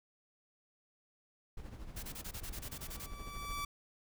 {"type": "noise with tremolo", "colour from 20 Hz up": "brown", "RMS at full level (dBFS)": -44, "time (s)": [1.57, 3.65], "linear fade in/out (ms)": 5, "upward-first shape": "sine", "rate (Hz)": 13, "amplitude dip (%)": 55}
{"type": "noise bursts", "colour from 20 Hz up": "white", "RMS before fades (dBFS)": -46, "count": 12, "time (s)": [1.96, 3.064], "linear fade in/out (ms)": 10, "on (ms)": 70, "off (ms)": 24}
{"type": "tone with exponential growth", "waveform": "sawtooth", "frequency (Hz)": 1156, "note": "D6", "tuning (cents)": -28, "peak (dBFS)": -33, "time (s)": [2.31, 3.65], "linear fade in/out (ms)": 5, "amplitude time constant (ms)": 290}
{"effects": []}